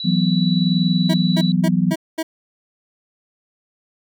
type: tone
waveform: sine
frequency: 3938 Hz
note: B7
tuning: 6 cents flat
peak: -25 dBFS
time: 0-1.52 s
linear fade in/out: 2 ms
type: chord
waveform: sine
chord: E suspended second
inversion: none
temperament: just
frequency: 164.81 / 185.42 / 247.2 Hz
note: E3 / F#3 / B3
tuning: 0 / +4 / +2 cents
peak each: -19 / -17 / -22 dBFS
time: 0.04-1.94 s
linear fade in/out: 20 ms
type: tone bursts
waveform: 25% pulse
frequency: 321.3 Hz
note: E4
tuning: 44 cents flat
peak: -16 dBFS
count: 5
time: 1.09-2.23 s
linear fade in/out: 10 ms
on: 52 ms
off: 220 ms
effects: none